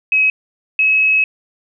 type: tone pair in turn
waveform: sine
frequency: 2551 / 2569 Hz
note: D#7 / E7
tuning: +43 / -45 cents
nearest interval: unison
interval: 12 cents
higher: second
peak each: -10 dBFS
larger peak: neither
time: 0.12-0.3 / 0.79-1.24 s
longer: second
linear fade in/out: 2 ms
effects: none